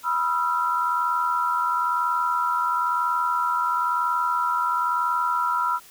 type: tone cluster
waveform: sine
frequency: 979 / 1282 / 1363 Hz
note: B5 / E6 / F6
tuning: -15 / -49 / -43 cents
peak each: -24 / -28 / -24 dBFS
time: 0.03-5.8 s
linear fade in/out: 50 ms
effects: white hiss -49 dBFS RMS until 5.9 s